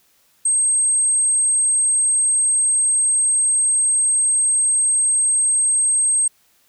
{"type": "tone", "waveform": "sine", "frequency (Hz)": 8390, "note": "C9", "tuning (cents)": 4, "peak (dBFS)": -14, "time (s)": [0.45, 6.28], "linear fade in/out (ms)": 5, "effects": ["white hiss -59 dBFS RMS until 6.68 s"]}